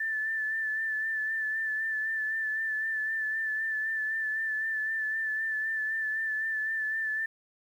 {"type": "tone with vibrato", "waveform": "sine", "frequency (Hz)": 1760, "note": "A6", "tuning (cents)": 0, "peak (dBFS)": -28, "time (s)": [0, 7.26], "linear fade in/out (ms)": 5, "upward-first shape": "sine", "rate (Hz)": 3.9, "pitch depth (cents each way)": 28, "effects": ["10-bit"]}